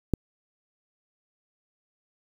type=click; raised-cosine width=3 ms; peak=-9 dBFS; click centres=0.137 s; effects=7-bit